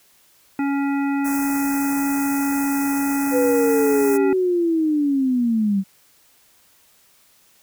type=harmonic tone; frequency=279.2 Hz; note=C#4; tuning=13 cents sharp; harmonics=1 / 3 / 5 / 7 / 9; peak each=-19 / -29 / -33 / -36 / -38 dBFS; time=0.59-4.33 s; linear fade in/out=2 ms
type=band-stop noise; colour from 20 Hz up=white; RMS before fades=-31 dBFS; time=1.24-4.18 s; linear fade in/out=20 ms; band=2000 to 5700 Hz; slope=48 dB/octave
type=linear sweep; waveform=sine; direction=down; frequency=506 to 188.7 Hz; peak=-16 dBFS; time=3.31-5.84 s; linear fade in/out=50 ms
effects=white hiss -56 dBFS RMS until 7.62 s